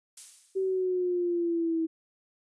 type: noise with exponential decay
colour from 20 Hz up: violet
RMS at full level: -36 dBFS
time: 0.17-0.86 s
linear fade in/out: 5 ms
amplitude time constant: 150 ms
type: exponential sweep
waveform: sine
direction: down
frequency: 384.7 to 322.5 Hz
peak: -25 dBFS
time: 0.55-1.87 s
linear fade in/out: 20 ms
effects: resampled to 22050 Hz